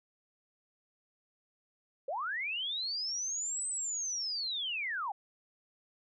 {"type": "linear two-way sweep", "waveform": "sine", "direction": "up then down", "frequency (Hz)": [493.9, 8220, 750], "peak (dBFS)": -33, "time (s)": [2.08, 5.12], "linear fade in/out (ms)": 5, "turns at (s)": 3.68, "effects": []}